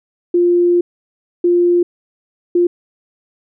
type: tone bursts at uneven times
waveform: sine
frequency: 350 Hz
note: F4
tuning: 4 cents sharp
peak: -9 dBFS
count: 3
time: 0.34-0.81 / 1.44-1.83 / 2.55-2.67 s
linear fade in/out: 5 ms
effects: none